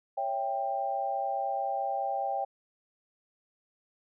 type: chord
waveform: sine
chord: C# diminished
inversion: none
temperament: equal with one note detuned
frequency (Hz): 554.4 / 659.3 / 788.5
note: C#5 / E5 / G5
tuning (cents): 0 / 0 / +10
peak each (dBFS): -36 / -36 / -30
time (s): 0.17-2.45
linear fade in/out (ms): 10
effects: none